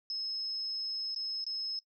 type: tone with dropouts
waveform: sine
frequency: 5180 Hz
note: E8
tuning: 31 cents flat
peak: -33 dBFS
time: 0.1-1.79 s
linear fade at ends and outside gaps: 1 ms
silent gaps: 1.147-1.161 / 1.442-1.465 s
effects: noise-tail reverb RT60 0.1 s tail -20 dB re dry